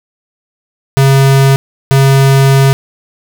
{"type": "tone bursts at uneven times", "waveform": "square", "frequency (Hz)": 136, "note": "C#3", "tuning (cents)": -33, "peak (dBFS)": -5, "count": 2, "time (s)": [[0.97, 1.56], [1.91, 2.73]], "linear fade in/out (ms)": 0, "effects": []}